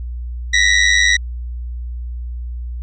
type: ring-modulated tone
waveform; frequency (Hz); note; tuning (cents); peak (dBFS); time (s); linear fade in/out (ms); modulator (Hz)
sawtooth; 1926; B6; -44; -4; 0.53-1.17; 10; 50.1
effects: added 60 Hz sine -23 dBFS peak until 2.82 s + resampled to 16000 Hz